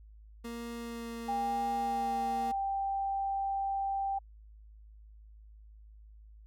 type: tone with vibrato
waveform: 30% pulse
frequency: 233.1 Hz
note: A#3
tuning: in tune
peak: -36 dBFS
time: 0.44-2.52 s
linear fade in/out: 10 ms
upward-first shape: sine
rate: 1 Hz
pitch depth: 10 cents each way
type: tone with pitch glide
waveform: sine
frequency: 802 to 785.5 Hz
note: G5 to G5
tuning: +39 to +3 cents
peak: -30 dBFS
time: 1.28-4.19 s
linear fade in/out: 10 ms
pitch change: -36 cents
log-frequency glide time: 1.71-2.46 s
effects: added 53 Hz sine -51 dBFS peak until 6.46 s